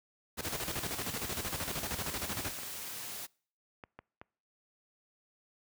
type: noise with tremolo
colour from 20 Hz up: pink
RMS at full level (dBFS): -36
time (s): 0.37-2.53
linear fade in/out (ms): 20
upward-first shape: square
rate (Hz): 13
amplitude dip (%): 75
type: noise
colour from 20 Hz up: white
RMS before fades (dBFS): -42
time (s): 0.42-3.27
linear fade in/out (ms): 20
type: clicks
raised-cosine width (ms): 0.5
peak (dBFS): -31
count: 5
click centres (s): 2.588 / 2.633 / 3.838 / 3.99 / 4.215
effects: noise-tail reverb RT60 0.5 s tail -26 dB re dry + high-pass 60 Hz 12 dB/octave